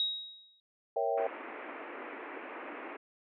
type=tone with exponential decay; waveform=sine; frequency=3798 Hz; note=A#7; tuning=32 cents sharp; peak=-26 dBFS; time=0-0.6 s; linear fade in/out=1 ms; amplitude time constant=130 ms
type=chord; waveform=sine; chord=A# diminished seventh; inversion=none; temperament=equal; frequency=466.2 / 554.4 / 659.3 / 784 Hz; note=A#4 / C#5 / E5 / G5; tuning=0 / 0 / 0 / 0 cents; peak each=-34 dBFS; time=0.96-1.27 s; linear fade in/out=5 ms
type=band-pass noise; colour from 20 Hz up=pink; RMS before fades=-44 dBFS; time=1.17-2.97 s; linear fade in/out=10 ms; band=270 to 2500 Hz; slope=48 dB/octave
effects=none